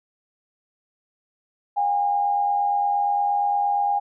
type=tone pair together; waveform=sine; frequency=723.4 / 812 Hz; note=F#5 / G#5; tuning=-39 / -39 cents; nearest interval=major second; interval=200 cents; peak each=-29 / -19 dBFS; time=1.76-4 s; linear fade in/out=20 ms; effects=none